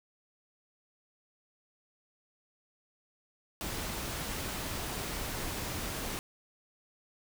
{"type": "noise", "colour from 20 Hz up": "pink", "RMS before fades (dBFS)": -37, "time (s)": [3.61, 6.19], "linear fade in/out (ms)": 0, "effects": []}